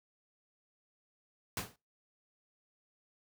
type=noise with exponential decay; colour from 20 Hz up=pink; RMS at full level=-31 dBFS; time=1.57-1.76 s; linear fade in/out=2 ms; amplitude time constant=41 ms; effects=noise-tail reverb RT60 0.3 s tail -26 dB re dry + high-pass 80 Hz 12 dB/octave